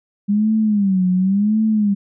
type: tone with vibrato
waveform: sine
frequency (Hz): 200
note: G3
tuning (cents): +35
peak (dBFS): -13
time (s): 0.28-1.95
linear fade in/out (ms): 20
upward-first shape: sine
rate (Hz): 0.92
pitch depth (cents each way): 160
effects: none